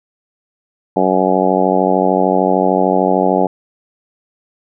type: harmonic tone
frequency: 93.3 Hz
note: F#2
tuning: 15 cents sharp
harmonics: 2 / 3 / 4 / 5 / 6 / 7 / 8 / 9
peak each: -19 / -19 / -19 / -19 / -19 / -19 / -19 / -19 dBFS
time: 0.96-3.47 s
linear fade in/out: 5 ms
effects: none